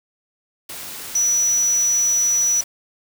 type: tone in noise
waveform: sine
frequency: 5900 Hz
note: F#8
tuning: 6 cents flat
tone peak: -15 dBFS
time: 1.15-2.61 s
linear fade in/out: 5 ms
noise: white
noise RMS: -33 dBFS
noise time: 0.69-2.64 s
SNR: +15 dB
effects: none